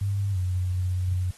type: tone with pitch glide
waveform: sine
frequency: 99.5 to 91.24 Hz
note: G2 to F#2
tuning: +26 to -24 cents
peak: -23 dBFS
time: 0.01-1.31 s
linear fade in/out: 5 ms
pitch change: -150 cents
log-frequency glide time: 0.31-0.38 s
effects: white hiss -52 dBFS RMS until 1.37 s + AAC 32 kbps